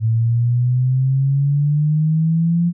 sine exponential sweep, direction up, 110.9 to 174.4 Hz, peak -13 dBFS, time 0-2.73 s, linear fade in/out 50 ms, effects none

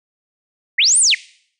sine linear two-way sweep, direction up then down, 1678 to 9560 to 1678 Hz, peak -10 dBFS, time 0.78-1.15 s, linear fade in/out 10 ms, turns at 0.99 s, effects noise-tail reverb RT60 0.6 s tail -21 dB re dry

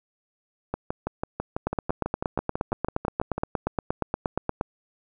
two click trains, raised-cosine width 1 ms, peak -13 / -10 dBFS, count 17 / 26, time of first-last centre 0.74-3.38 / 1.67-4.611 s, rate 6.06 / 8.5 Hz, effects none

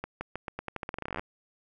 accelerating click train, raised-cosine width 0.5 ms, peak -19 dBFS, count 21, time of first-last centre 0.04-1.195 s, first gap 170 ms, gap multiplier 0.86, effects none

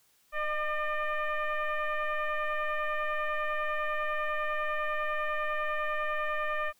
sine tone with frequency modulation, 599 Hz, D5, 34 cents sharp, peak -28 dBFS, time 0.32-6.73 s, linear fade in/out 50 ms, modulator 604 Hz, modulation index 2.5, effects white hiss -67 dBFS RMS until 6.79 s

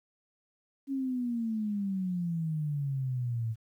sine exponential sweep, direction down, 277.3 to 110 Hz, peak -29 dBFS, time 0.87-3.56 s, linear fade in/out 50 ms, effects 11-bit

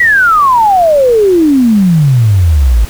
sine exponential sweep, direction down, 1975.5 to 51.91 Hz, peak -4 dBFS, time 0-2.85 s, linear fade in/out 5 ms, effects pink hiss -29 dBFS RMS until 2.89 s

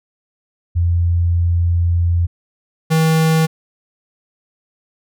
sine / square tone pair in turn, 86 / 160.16 Hz, F2 / E3, -26 / -50 cents, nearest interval major seventh, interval 1076 cents, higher second, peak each -12 dBFS, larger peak neither, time 0.75-2.27 / 2.9-3.47 s, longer first, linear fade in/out 20 ms, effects none

